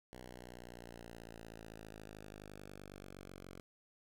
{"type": "linear sweep", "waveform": "5% pulse", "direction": "down", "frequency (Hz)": [62.4, 45.46], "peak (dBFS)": -39, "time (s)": [0.13, 3.6], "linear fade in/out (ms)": 0, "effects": []}